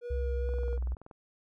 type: tone with vibrato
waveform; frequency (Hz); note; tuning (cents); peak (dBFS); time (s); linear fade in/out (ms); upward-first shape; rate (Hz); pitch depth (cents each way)
triangle; 480; B4; -49; -34; 0.01-0.79; 50; sine; 2.4; 14
type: tone with pitch glide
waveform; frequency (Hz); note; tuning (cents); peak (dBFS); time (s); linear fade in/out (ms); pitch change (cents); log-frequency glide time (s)
sine; 65.5 to 61.47; C2 to B1; +2 to -7; -29; 0.1-0.95; 10; -109; 0.25-0.81
type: click train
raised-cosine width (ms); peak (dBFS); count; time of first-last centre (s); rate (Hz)
1; -35; 14; 0.49-1.112; 20.9
effects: none